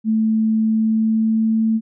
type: tone with pitch glide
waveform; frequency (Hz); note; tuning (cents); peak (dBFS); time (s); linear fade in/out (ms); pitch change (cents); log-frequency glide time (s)
sine; 220 to 222.2; A3 to A3; 0 to +17; -14; 0.04-1.81; 50; +17; 0.62-1.63
effects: none